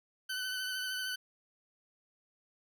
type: tone with vibrato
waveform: 20% pulse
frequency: 1511 Hz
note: F#6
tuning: 36 cents sharp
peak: -30 dBFS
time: 0.29-1.16 s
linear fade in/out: 10 ms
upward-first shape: triangle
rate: 13 Hz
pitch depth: 31 cents each way
effects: none